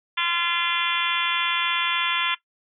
harmonic tone, 343.4 Hz, F4, 29 cents flat, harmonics 3 / 4 / 5 / 6 / 7 / 8 / 9 / 10, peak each -29 / -29 / -29 / -29 / -29 / -29 / -29 / -29 dBFS, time 0.17-2.35 s, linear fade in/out 10 ms, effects noise-tail reverb RT60 0.1 s tail -17 dB re dry

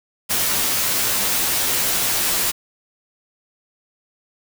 white noise with comb filter, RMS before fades -20 dBFS, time 0.29-2.52 s, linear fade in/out 20 ms, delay 13 ms, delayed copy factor -0.85, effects none

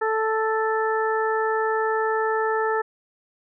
harmonic tone, 440 Hz, A4, in tune, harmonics 1 / 2 / 3 / 4, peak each -23 / -26 / -28 / -29 dBFS, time 0.01-2.82 s, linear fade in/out 10 ms, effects none

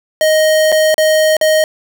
square tone with dropouts, 624 Hz, D#5, 5 cents sharp, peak -9 dBFS, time 0.21-1.64 s, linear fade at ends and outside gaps 1 ms, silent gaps 0.719-0.724 / 0.943-0.98 / 1.368-1.412 s, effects none

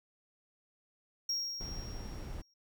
triangle tone with exponential decay, 5588 Hz, F8, in tune, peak -29 dBFS, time 1.29-2.54 s, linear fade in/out 5 ms, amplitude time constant 270 ms
brown noise, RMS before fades -42 dBFS, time 1.6-2.42 s, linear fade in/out 10 ms
effects none

